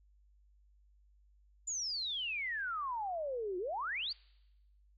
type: exponential two-way sweep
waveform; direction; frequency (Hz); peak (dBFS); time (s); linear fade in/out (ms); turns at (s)
sine; down then up; 7170 to 349.2 to 4849; -35; 1.67-4.13; 10; 3.58
effects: noise-tail reverb RT60 1.0 s tail -26 dB re dry + added 50 Hz sine -63 dBFS peak until 4.97 s